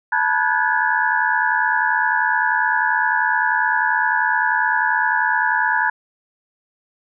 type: tone cluster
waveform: sine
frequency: 878 / 971 / 1469 / 1636 / 1706 Hz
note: A5 / B5 / F#6 / G#6 / G#6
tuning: -4 / -30 / -13 / -26 / +46 cents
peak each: -22 dBFS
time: 0.12-5.9 s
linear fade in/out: 5 ms
effects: none